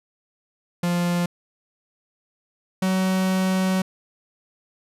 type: tone pair in turn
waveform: 45% pulse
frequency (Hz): 174.61 / 187.76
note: F3 / F#3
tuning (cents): 0 / +26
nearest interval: minor second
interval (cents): 126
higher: second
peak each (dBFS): -20 / -19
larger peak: second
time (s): 0.83-1.26 / 2.82-3.82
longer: second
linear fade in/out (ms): 5
effects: resampled to 32000 Hz